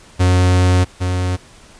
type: tone pair in turn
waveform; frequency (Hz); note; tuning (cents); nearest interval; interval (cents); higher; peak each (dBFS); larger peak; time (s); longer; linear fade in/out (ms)
45% pulse; 91 / 91; F#2 / F#2; -28 / -28; unison; 0; neither; -10 / -16; first; 0.19-0.85 / 1-1.37; first; 20
effects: pink hiss -44 dBFS RMS until 1.79 s + resampled to 22050 Hz